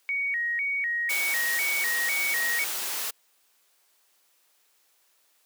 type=tone with vibrato; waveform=sine; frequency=2055 Hz; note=C7; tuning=32 cents flat; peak=-25 dBFS; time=0.09-2.64 s; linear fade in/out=0 ms; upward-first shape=square; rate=2 Hz; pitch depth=150 cents each way
type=noise; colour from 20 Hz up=white; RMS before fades=-31 dBFS; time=1.09-3.11 s; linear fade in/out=10 ms
effects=white hiss -66 dBFS RMS until 5.45 s + high-pass 400 Hz 12 dB/octave